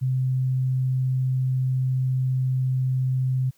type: tone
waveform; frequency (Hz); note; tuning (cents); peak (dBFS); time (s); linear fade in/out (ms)
sine; 129.6; C3; -16; -20; 0.01-3.51; 20
effects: white hiss -63 dBFS RMS until 3.57 s